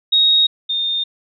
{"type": "tone pair in turn", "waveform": "sine", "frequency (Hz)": [3759, 3644], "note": ["A#7", "A#7"], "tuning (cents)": [14, -40], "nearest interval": "minor second", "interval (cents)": 54, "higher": "first", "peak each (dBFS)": [-10, -17], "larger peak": "first", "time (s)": [[0.12, 0.47], [0.69, 1.04]], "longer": "neither", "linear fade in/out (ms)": 10, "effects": []}